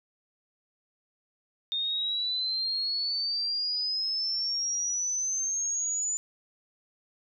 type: exponential sweep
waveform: sine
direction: up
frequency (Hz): 3652 to 7040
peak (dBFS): -27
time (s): 1.72-6.17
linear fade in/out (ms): 0
effects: none